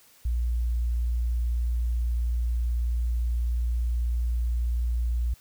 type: tone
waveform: sine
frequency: 59.2 Hz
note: A#1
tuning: 27 cents sharp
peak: -23 dBFS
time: 0.25-5.34 s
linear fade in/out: 5 ms
effects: white hiss -57 dBFS RMS until 5.4 s